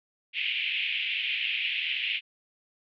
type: band-pass noise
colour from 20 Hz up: pink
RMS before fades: -30 dBFS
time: 0.33-2.21 s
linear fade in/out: 50 ms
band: 2300 to 3100 Hz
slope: 48 dB/octave
effects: none